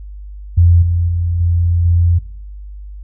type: tone with level steps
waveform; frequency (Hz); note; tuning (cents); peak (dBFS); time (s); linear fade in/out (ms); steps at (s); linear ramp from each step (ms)
sine; 86.1; F2; -24; -5 / -11 / -13 / -10 / -8; 0.57-2.19; 10; 0.82 / 1.08 / 1.4 / 1.85; 5
effects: noise-tail reverb RT60 0.8 s tail -24 dB re dry + added 50 Hz sine -28 dBFS peak until 3.03 s